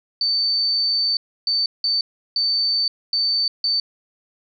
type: tone bursts at uneven times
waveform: sine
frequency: 4553 Hz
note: C#8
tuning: 45 cents sharp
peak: -17 dBFS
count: 6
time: 0.21-1.17 / 1.47-1.66 / 1.84-2.01 / 2.36-2.88 / 3.13-3.48 / 3.64-3.8 s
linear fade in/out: 2 ms
effects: none